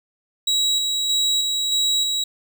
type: tone with tremolo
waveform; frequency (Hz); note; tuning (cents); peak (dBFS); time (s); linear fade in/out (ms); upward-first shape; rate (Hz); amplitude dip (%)
35% pulse; 3870; B7; -36; -15; 0.47-2.24; 5; square; 1.6; 30
effects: none